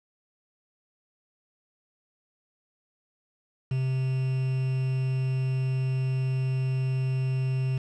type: tone with quantisation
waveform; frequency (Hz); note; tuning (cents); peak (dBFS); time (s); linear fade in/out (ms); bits
triangle; 130.81; C3; 0; -22; 3.71-7.78; 5; 7
effects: low-pass 5000 Hz 12 dB/octave